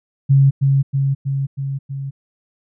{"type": "tone with echo", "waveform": "sine", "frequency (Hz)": 137.2, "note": "C#3", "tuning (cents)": -17, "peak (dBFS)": -8, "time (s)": [0.29, 0.51], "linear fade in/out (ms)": 20, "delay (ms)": 320, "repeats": 5, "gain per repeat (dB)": -3, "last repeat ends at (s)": 2.11, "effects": []}